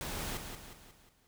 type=noise with echo; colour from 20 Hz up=pink; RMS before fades=-39 dBFS; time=0.01-0.37 s; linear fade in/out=0 ms; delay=180 ms; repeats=5; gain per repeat=-6 dB; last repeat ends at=1.27 s; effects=none